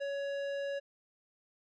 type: tone with tanh clipping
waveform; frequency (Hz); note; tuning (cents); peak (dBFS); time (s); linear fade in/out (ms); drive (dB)
triangle; 560; C#5; +18; -36; 0-0.8; 20; 18
effects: none